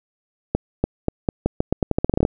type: accelerating click train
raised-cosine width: 2 ms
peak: -4 dBFS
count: 17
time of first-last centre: 0.55-2.251 s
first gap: 290 ms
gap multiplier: 0.84
effects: none